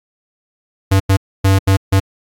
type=tone bursts at uneven times; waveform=square; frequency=96.7 Hz; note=G2; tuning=23 cents flat; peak=-9 dBFS; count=5; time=0.91-1 / 1.09-1.17 / 1.44-1.59 / 1.67-1.77 / 1.92-2 s; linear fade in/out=10 ms; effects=AAC 48 kbps